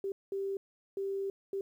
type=tone bursts at uneven times; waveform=sine; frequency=392 Hz; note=G4; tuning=in tune; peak=-32 dBFS; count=4; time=0.04-0.12 / 0.32-0.57 / 0.97-1.3 / 1.53-1.61 s; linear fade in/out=2 ms; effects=11-bit